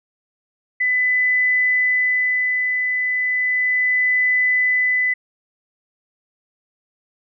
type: tone with tremolo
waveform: sine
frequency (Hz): 2002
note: B6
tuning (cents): +23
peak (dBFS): -14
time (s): 0.8-5.14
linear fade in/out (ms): 10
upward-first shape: sine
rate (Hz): 0.35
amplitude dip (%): 35
effects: none